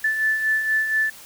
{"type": "beating tone pair", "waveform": "sine", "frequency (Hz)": [1749, 1753.2], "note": ["A6", "A6"], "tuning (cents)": [-11, -7], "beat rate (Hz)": 4.2, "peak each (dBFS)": [-28, -19], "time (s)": [0.04, 1.1], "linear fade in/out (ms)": 5, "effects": ["white hiss -43 dBFS RMS until 1.25 s"]}